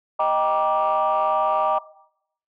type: chord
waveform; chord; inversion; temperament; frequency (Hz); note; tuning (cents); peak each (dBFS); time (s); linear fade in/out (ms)
sine; Eb major seventh; none; equal with one note detuned; 622.3 / 784 / 948.6 / 1174.7; Eb5 / G5 / Bb5 / D6; 0 / 0 / +30 / 0; -22; 0.19-1.79; 10
effects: noise-tail reverb RT60 0.7 s tail -18 dB re dry + tanh soft clip ceiling -12 dBFS